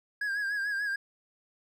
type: tone with vibrato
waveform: triangle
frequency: 1636 Hz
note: G#6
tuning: 26 cents flat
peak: -27 dBFS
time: 0.21-0.96 s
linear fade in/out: 5 ms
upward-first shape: sine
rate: 6.8 Hz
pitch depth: 59 cents each way
effects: none